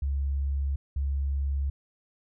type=tone pair in turn; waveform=sine; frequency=69.3 / 69.3 Hz; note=C#2 / C#2; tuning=0 / 0 cents; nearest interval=unison; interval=0 cents; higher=neither; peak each=-25 dBFS; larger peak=neither; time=0.02-0.76 / 0.96-1.7 s; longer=neither; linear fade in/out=5 ms; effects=none